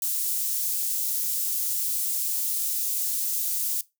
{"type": "high-pass noise", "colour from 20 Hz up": "white", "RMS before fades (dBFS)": -27, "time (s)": [0.02, 3.81], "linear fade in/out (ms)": 2, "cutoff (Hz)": 7500, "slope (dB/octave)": 12, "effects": ["noise-tail reverb RT60 0.2 s tail -19 dB re dry"]}